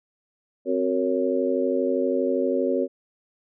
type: harmonic tone with a mistuned harmonic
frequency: 92.5 Hz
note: F#2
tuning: in tune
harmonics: 3 / 4 / 5 / 6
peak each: -26 / -26 / -26 / -26 dBFS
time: 0.65-2.88 s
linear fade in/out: 50 ms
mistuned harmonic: 3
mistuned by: -98 cents
effects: none